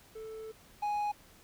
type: tone pair in turn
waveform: triangle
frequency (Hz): 440 / 830.6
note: A4 / G#5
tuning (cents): 0 / 0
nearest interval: major seventh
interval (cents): 1100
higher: second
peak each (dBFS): -39 / -28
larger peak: second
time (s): 0.15-0.52 / 0.82-1.12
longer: first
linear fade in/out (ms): 10
effects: pink hiss -59 dBFS RMS until 1.43 s